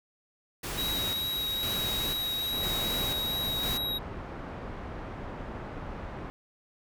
pink noise with tremolo, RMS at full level -35 dBFS, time 0.63-3.78 s, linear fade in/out 10 ms, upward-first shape square, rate 1 Hz, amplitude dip 45%
square tone with vibrato, 3824 Hz, A#7, 43 cents sharp, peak -30 dBFS, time 0.77-3.99 s, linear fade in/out 20 ms, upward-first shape triangle, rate 2.4 Hz, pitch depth 9 cents each way
pink low-pass noise, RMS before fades -39 dBFS, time 2.53-6.3 s, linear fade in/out 0 ms, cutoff 1400 Hz, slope 12 dB/octave
effects none

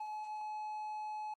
triangle tone, 853 Hz, G#5, 46 cents sharp, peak -37 dBFS, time 0-1.34 s, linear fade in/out 5 ms, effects Opus 24 kbps

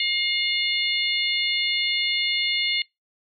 harmonic tone with a mistuned harmonic, 710 Hz, F5, 28 cents sharp, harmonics 3 / 4 / 5 / 6, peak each -25 / -26 / -27 / -28 dBFS, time 0-2.82 s, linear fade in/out 2 ms, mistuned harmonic 4, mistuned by +24 cents, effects noise-tail reverb RT60 0.2 s tail -26 dB re dry

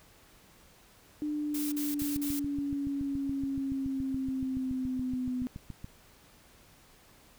sine linear sweep, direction down, 300 to 250.2 Hz, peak -30 dBFS, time 1.22-5.47 s, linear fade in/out 0 ms
blue noise bursts, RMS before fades -38 dBFS, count 4, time 1.54-2.395 s, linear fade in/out 5 ms, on 180 ms, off 45 ms
click train, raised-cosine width 5 ms, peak -28 dBFS, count 28, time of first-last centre 2.02-5.844 s, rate 7.06 Hz
effects pink hiss -59 dBFS RMS until 7.38 s

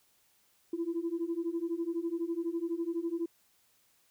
sine beating tone pair, 329.6 / 341.6 Hz, E4 / F4, 0 / -38 cents, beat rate 12 Hz, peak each -34 / -33 dBFS, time 0.73-3.26 s, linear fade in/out 5 ms, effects tanh soft clip ceiling -25 dBFS + white hiss -69 dBFS RMS until 4.1 s

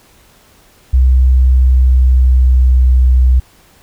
sine tone with pitch glide, 64 to 63.19 Hz, C2 to B1, -38 to +40 cents, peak -5 dBFS, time 0.93-3.4 s, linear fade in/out 10 ms, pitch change -22 cents, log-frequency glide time 1.37-3.02 s, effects pink hiss -47 dBFS RMS until 3.82 s

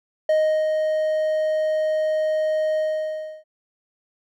triangle tone with ADSR envelope, 622.3 Hz, D#5, in tune, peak -13 dBFS, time 0.29-3.44 s, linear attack 4 ms, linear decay 360 ms, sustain -4 dB, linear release 660 ms, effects none

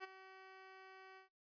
10% pulse tone with ADSR envelope, 380 Hz, F#4, 46 cents sharp, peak -35 dBFS, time 0-1.29 s, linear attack 39 ms, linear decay 18 ms, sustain -13 dB, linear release 120 ms, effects noise-tail reverb RT60 0.3 s tail -26 dB re dry + resampled to 11025 Hz

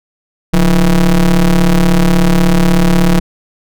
square ring-modulated tone, 80.3 Hz, E2, 45 cents flat, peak -4 dBFS, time 0.53-3.2 s, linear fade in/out 10 ms, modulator 98.5 Hz, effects none

